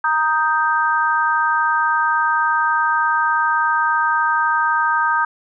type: chord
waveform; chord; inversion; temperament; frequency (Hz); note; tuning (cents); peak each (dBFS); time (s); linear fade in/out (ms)
sine; Eb major; second; equal; 932.3 / 1244.5 / 1568; Bb5 / Eb6 / G6; 0 / 0 / 0; -19; 0.04-5.25; 5
effects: none